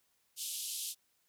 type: band-pass noise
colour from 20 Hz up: white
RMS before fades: -40 dBFS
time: 0.36-0.95 s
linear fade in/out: 50 ms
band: 2900 to 13000 Hz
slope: 48 dB/octave
effects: white hiss -75 dBFS RMS until 1.28 s